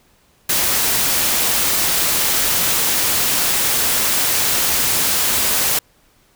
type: noise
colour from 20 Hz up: white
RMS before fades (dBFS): -17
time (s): 0.49-5.79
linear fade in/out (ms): 5
effects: pink hiss -56 dBFS RMS until 6.35 s